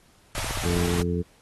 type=band-stop noise; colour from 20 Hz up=pink; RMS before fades=-31 dBFS; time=0.35-1.02 s; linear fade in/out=0 ms; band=140 to 560 Hz; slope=48 dB/octave
type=click train; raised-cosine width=2 ms; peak=-23 dBFS; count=9; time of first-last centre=0.38-0.896 s; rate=15.5 Hz
type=harmonic tone; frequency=86.9 Hz; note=F2; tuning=8 cents flat; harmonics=1 / 2 / 3 / 4 / 5; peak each=-28 / -27 / -33 / -34 / -30 dBFS; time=0.64-1.23 s; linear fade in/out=20 ms
effects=pink hiss -59 dBFS RMS until 1.41 s + AAC 32 kbps